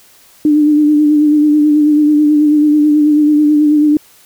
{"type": "tone with vibrato", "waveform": "sine", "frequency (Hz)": 299.2, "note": "D4", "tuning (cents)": 32, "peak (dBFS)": -6, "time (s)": [0.45, 3.97], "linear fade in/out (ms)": 2, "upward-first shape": "sine", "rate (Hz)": 9.2, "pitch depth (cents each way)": 31, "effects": ["white hiss -45 dBFS RMS until 4.25 s"]}